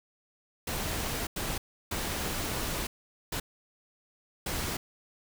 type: noise bursts at uneven times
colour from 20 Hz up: pink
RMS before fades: -33 dBFS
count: 5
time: 0.67-1.27 / 1.36-1.58 / 1.91-2.87 / 3.32-3.4 / 4.46-4.77 s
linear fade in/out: 5 ms
effects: none